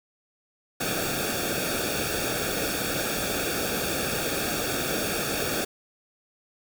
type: noise with comb filter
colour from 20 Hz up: pink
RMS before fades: -28 dBFS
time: 0.8-5.65 s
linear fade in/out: 10 ms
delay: 0.99 ms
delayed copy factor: -0.85
effects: none